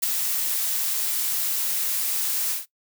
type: noise with ADSR envelope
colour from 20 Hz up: blue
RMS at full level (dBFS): -19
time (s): 0.02-2.66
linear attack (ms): 17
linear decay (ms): 5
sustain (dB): -6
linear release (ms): 150
effects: noise-tail reverb RT60 0.1 s tail -18 dB re dry